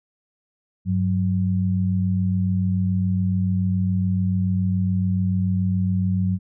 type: tone pair together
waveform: sine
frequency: 97.76 / 184.8 Hz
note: G2 / F#3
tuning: -4 / -2 cents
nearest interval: major seventh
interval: 1102 cents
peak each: -21 dBFS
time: 0.85-6.39 s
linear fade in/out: 50 ms
effects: none